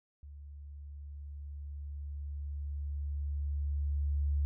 sine tone with level ramp, 72 Hz, D2, 34 cents flat, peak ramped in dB -46 to -27 dBFS, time 0.23-4.45 s, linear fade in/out 0 ms, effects none

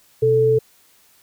sine tone pair together, 125.19 / 440 Hz, B2 / A4, +24 / 0 cents, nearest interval octave + minor seventh, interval 2176 cents, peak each -21 / -13 dBFS, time 0.22-0.59 s, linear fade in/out 10 ms, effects white hiss -55 dBFS RMS until 1.22 s

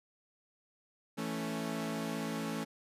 sawtooth chord, A major, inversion second, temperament equal, 164.81 / 220 / 277.2 Hz, E3 / A3 / C#4, 0 / 0 / 0 cents, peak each -37 / -34 / -36 dBFS, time 1.17-2.65 s, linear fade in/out 20 ms, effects resampled to 32000 Hz

